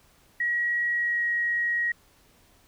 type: tone with pitch glide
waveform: sine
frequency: 1909 to 1894.7 Hz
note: A#6 to A#6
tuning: +41 to +28 cents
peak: -23 dBFS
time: 0.4-1.92 s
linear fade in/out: 5 ms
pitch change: -13 cents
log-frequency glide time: 0.9-1.25 s
effects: pink hiss -60 dBFS RMS until 2.67 s